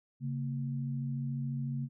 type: tone pair together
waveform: sine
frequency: 137.8 / 231.8 Hz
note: C#3 / A#3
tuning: -10 / -10 cents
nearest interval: major sixth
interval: 900 cents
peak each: -33 / -39 dBFS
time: 0.2-1.89 s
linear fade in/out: 50 ms
effects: none